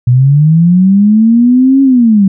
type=linear two-way sweep; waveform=sine; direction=up then down; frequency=119.6 to 274.8 to 188.3 Hz; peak=-3 dBFS; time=0.07-2.28 s; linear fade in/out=5 ms; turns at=1.82 s; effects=none